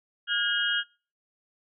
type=tone cluster; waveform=sine; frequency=1427 / 1636 / 2882 / 3218 Hz; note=F6 / G#6 / F#7 / G7; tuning=+37 / -26 / -46 / +45 cents; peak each=-29 dBFS; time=0.27-0.84 s; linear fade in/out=50 ms; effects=noise-tail reverb RT60 0.4 s tail -25 dB re dry